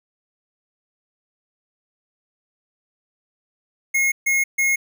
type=tone bursts; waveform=square; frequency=2160 Hz; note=C#7; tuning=45 cents flat; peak=-17 dBFS; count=3; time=3.94-4.76 s; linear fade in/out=10 ms; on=180 ms; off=140 ms; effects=none